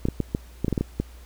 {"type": "clicks", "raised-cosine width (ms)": 3, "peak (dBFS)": -10, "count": 10, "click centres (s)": [0.054, 0.086, 0.203, 0.349, 0.646, 0.682, 0.727, 0.778, 0.81, 1], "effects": ["added 60 Hz sine -43 dBFS peak until 1.25 s", "pink hiss -53 dBFS RMS until 1.25 s"]}